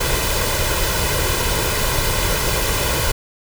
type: noise with comb filter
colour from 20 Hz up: pink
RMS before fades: -19 dBFS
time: 0-3.12 s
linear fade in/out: 10 ms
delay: 2 ms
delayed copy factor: +0.6
effects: none